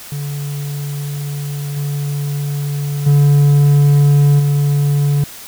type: tone with level steps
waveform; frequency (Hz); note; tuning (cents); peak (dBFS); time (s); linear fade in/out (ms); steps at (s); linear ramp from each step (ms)
triangle; 143.7; D3; -37; -18 / -15 / -5 / -9; 0.12-5.24; 2; 1.76 / 3.06 / 4.39; 10
effects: white hiss -34 dBFS RMS until 5.47 s